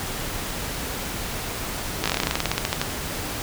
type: slowing click train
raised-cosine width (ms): 0.2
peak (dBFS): -4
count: 19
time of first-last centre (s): 2.04-2.815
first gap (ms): 17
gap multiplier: 1.1
effects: pink hiss -30 dBFS RMS until 3.42 s